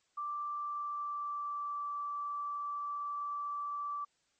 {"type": "tone with pitch glide", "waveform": "sine", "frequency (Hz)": [1174.7, 1161.9], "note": ["D6", "D6"], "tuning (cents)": [0, -19], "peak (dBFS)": -35, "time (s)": [0.17, 4.05], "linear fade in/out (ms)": 10, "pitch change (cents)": -19, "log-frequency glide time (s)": [0.5, 1.92], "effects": ["white hiss -75 dBFS RMS until 4.39 s", "MP3 32 kbps"]}